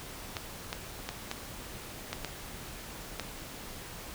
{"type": "clicks", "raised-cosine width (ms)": 0.2, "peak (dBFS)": -16, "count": 7, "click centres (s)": [0.368, 0.729, 1.09, 1.314, 2.13, 2.247, 3.197], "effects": ["pink hiss -44 dBFS RMS until 4.14 s"]}